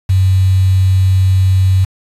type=tone with quantisation; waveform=sine; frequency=94.3 Hz; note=F#2; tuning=33 cents sharp; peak=-7 dBFS; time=0.09-1.85 s; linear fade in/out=10 ms; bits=5; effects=resampled to 32000 Hz